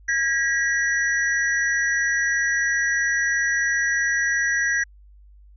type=tone cluster; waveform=sine; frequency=1639 / 1916 / 5870 Hz; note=G#6 / A#6 / F#8; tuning=-23 / +47 / -15 cents; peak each=-22 / -22 / -31 dBFS; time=0.08-4.84 s; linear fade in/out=10 ms; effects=added 50 Hz sine -46 dBFS peak until 5.56 s